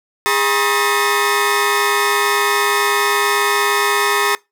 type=tone cluster; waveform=30% pulse; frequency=409.6 / 966 / 1075 / 1266 / 1793 Hz; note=G#4 / B5 / C6 / D#6 / A6; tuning=-24 / -39 / +47 / +30 / +32 cents; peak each=-18 dBFS; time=0.26-4.35 s; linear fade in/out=0 ms; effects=noise-tail reverb RT60 0.2 s tail -22 dB re dry